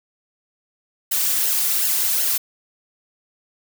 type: noise with flanger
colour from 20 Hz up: blue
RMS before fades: -20 dBFS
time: 1.11-2.38 s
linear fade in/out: 10 ms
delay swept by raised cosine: 0.83 to 3.23 ms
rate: 2.7 Hz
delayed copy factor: -0.75
effects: none